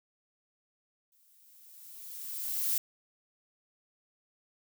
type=noise with exponential growth; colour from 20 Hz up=violet; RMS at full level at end=-28 dBFS; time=1.12-2.78 s; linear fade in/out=2 ms; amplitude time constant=360 ms; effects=none